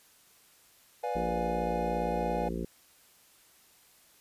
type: chord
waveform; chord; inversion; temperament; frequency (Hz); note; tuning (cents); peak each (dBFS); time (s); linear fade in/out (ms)
triangle; B diminished seventh; none; equal with one note detuned; 493.9 / 587.3 / 707.4 / 830.6; B4 / D5 / F5 / Ab5; 0 / 0 / +22 / 0; -33 / -36 / -34 / -33; 1.03-2.49; 10
type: harmonic tone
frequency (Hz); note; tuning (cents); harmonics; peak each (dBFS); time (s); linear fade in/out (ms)
57.5; A#1; -23; 1 / 3 / 4 / 5 / 6 / 7 / 8 / 9; -38 / -37 / -39 / -44 / -40 / -41 / -45 / -46; 1.15-2.65; 5
effects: white hiss -61 dBFS RMS until 4.2 s + resampled to 32000 Hz

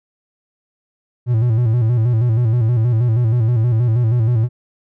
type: tone with vibrato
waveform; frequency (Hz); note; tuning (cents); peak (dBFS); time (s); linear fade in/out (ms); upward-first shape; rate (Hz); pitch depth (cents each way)
triangle; 116.54; A#2; 0; -10; 1.26-4.49; 50; square; 6.3; 86
effects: none

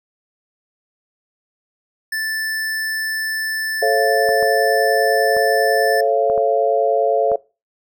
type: tone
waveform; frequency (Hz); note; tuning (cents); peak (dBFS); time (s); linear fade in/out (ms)
square; 1760; A6; 0; -21; 2.12-6.01; 5
type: chord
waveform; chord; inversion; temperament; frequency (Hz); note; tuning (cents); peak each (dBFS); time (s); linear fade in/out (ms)
sine; A augmented; none; just; 440 / 550 / 687.5; A4 / C#5 / E#5; 0 / -14 / -27; -18; 3.82-7.36; 5
type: clicks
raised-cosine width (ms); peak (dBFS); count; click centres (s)
1; -17; 6; 4.29 / 4.427 / 5.367 / 6.299 / 6.378 / 7.317
effects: noise-tail reverb RT60 0.3 s tail -22 dB re dry

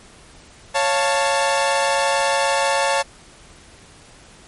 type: chord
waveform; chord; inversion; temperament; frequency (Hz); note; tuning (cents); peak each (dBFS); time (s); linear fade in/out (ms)
sawtooth; Db augmented; none; equal with one note detuned; 554.4 / 698.5 / 884.6; Db5 / F5 / A5; 0 / 0 / +9; -16 / -21 / -16; 0.74-3.03; 20
effects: pink hiss -46 dBFS RMS until 4.47 s + MP3 48 kbps

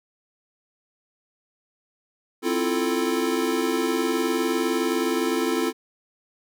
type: chord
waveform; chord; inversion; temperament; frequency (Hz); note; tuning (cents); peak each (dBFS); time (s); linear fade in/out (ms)
square; F major seventh; second; equal; 261.6 / 329.6 / 349.2 / 440; C4 / E4 / F4 / A4; 0 / 0 / 0 / 0; -28; 2.42-5.73; 50
effects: none

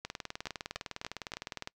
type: two click trains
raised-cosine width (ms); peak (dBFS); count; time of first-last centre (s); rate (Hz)
0.2; -19 / -20; 4 / 33; 0.47-1.337 / 0.05-1.674; 3.46 / 19.7
effects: noise-tail reverb RT60 0.1 s tail -25 dB re dry

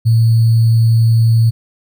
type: tone with sample-and-hold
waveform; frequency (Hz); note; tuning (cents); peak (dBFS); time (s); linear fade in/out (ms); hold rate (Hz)
sine; 113.9; A#2; -40; -7; 0.05-1.51; 20; 4410
effects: none

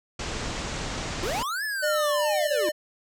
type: low-pass noise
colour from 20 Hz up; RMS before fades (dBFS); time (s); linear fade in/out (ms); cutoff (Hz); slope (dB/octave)
pink; -32; 0.19-1.43; 5; 7800; 48
type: linear two-way sweep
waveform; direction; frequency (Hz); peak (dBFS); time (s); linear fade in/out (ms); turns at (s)
square; up then down; 317 to 1760 to 317; -28; 1.23-2.69; 2; 1.64
type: tone with vibrato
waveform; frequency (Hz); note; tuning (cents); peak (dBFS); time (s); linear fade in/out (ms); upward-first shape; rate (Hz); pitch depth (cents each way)
square; 598; D5; +31; -24; 1.82-2.72; 20; sine; 2.4; 26
effects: none

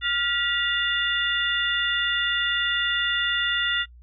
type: harmonic tone with a mistuned harmonic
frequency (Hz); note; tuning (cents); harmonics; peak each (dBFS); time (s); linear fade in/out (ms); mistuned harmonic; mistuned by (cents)
704; F5; +14; 2 / 3 / 4 / 5; -27 / -27 / -27 / -27; 0.01-3.86; 50; 3; -150
effects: noise-tail reverb RT60 0.1 s tail -26 dB re dry + added 60 Hz sine -45 dBFS peak until 4.02 s

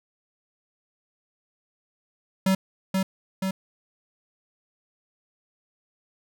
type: tone with echo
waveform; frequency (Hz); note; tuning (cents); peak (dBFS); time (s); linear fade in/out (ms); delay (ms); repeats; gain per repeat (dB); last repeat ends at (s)
square; 190.5; G3; -49; -19; 2.46-2.55; 5; 480; 2; -3; 3.51
effects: none

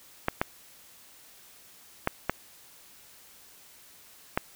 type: clicks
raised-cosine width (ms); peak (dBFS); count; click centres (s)
0.5; -9; 5; 0.284 / 0.415 / 2.074 / 2.296 / 4.375
effects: white hiss -54 dBFS RMS until 4.55 s

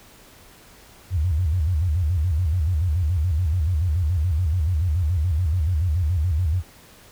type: tone with vibrato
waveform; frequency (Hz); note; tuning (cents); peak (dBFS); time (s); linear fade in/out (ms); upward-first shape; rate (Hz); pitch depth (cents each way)
sine; 83.1; E2; +15; -18; 1.1-6.63; 50; square; 7; 170
effects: pink hiss -49 dBFS RMS until 7.11 s

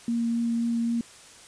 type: tone with vibrato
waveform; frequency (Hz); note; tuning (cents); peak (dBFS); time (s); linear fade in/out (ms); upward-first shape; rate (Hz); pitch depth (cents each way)
sine; 233.1; A#3; 0; -23; 0.08-1.01; 2; triangle; 3.8; 10
effects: white hiss -49 dBFS RMS until 1.47 s + resampled to 22050 Hz

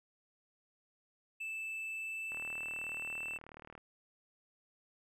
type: tone with pitch glide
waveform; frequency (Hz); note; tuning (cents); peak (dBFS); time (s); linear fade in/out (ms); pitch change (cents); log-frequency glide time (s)
triangle; 2637 to 2661; E7 to E7; 0 to +16; -37; 1.4-3.38; 10; +16; 1.91-3.06
type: click train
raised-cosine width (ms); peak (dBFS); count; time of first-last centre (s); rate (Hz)
0.5; -35; 57; 2.32-3.778; 38.4
effects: none

